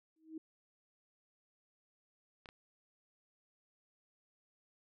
sine tone with exponential growth, 318 Hz, D#4, 38 cents sharp, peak -39 dBFS, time 0.16-0.38 s, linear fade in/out 5 ms, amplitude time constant 47 ms
clicks, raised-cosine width 0.3 ms, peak -34 dBFS, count 2, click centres 2.458 / 2.489 s
effects none

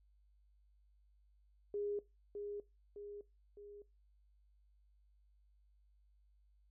sine tone with echo, 410 Hz, G#4, 22 cents flat, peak -37 dBFS, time 1.74-1.99 s, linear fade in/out 2 ms, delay 610 ms, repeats 3, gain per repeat -5 dB, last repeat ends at 3.82 s, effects noise-tail reverb RT60 0.2 s tail -19 dB re dry + added 50 Hz sine -67 dBFS peak until 6.7 s

